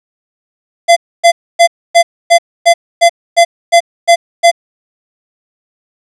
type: tone bursts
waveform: square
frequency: 683 Hz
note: F5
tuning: 39 cents flat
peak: -3 dBFS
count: 11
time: 0.88-4.515 s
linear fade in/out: 20 ms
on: 85 ms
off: 270 ms
effects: resampled to 22050 Hz + 7-bit